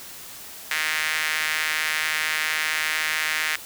sawtooth tone with high-pass filter, 155.56 Hz, D#3, in tune, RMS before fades -25 dBFS, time 0.71-3.56 s, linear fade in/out 0 ms, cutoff 1900 Hz, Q 2.6, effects white hiss -40 dBFS RMS until 3.65 s

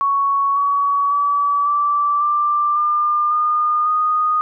sine tone with pitch steps, 1113 / 1129.8 / 1146.9 / 1164.3 / 1181.9 / 1199.8 / 1217.9 / 1236.4 Hz, C#6 / C#6 / D6 / D6 / D6 / D6 / D#6 / D#6, +7 / +33 / -41 / -15 / +11 / +37 / -37 / -11 cents, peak -14 dBFS, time 0.01-4.41 s, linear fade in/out 0 ms, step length 550 ms, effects none

